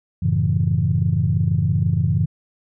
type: chord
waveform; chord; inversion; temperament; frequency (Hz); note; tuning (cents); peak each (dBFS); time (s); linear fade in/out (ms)
sine; F# minor seventh; none; equal; 92.5 / 110 / 138.59 / 164.81; F#2 / A2 / C#3 / E3; 0 / 0 / 0 / 0; -21; 0.22-2.26; 10
effects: tanh soft clip ceiling -6 dBFS